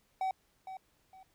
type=tone with echo; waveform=triangle; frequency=759 Hz; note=F#5; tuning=44 cents sharp; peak=-28 dBFS; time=0.21-0.31 s; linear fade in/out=2 ms; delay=460 ms; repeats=2; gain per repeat=-11 dB; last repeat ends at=1.23 s; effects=pink hiss -72 dBFS RMS until 1.34 s